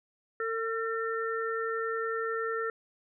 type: harmonic tone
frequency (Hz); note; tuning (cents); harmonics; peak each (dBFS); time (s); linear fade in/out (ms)
451.8; A4; +46; 1 / 3 / 4; -32 / -34 / -37; 0.4-2.7; 2
effects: none